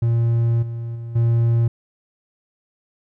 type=tone with level steps; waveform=triangle; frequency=116.54 Hz; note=A#2; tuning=in tune; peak=-13 / -23 / -26 / -12 dBFS; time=0.02-1.68 s; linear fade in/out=5 ms; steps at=0.62 / 0.95 / 1.15 s; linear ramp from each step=10 ms; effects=none